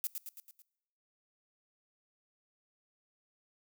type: noise with echo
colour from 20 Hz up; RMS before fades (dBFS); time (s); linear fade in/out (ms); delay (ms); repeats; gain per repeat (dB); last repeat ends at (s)
violet; -34; 0.04-0.07; 0; 110; 5; -5; 0.62
effects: noise-tail reverb RT60 0.9 s tail -23 dB re dry